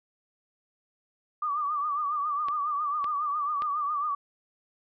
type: tone with vibrato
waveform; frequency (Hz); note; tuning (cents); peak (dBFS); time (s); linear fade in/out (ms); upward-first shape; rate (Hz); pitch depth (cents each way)
sine; 1179; D6; +6; -26; 1.42-4.15; 5; triangle; 7.3; 96
type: clicks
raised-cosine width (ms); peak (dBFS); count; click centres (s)
0.3; -23; 3; 2.485 / 3.043 / 3.621
effects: none